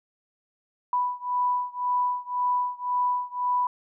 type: beating tone pair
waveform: sine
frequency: 987.8 / 989.7 Hz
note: B5 / B5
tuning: 0 / +3 cents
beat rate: 1.9 Hz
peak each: -26 / -27 dBFS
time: 0.93-3.67 s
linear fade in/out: 2 ms
effects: none